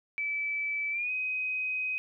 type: tone with pitch glide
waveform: sine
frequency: 2308 to 2517 Hz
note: D7 to D#7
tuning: -31 to +19 cents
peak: -29 dBFS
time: 0.18-1.98 s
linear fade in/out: 0 ms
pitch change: +150 cents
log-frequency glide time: 0.91-1.11 s
effects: none